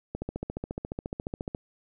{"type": "click train", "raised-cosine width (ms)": 2, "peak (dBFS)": -19, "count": 21, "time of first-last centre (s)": [0.15, 1.549], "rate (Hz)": 14.3, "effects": []}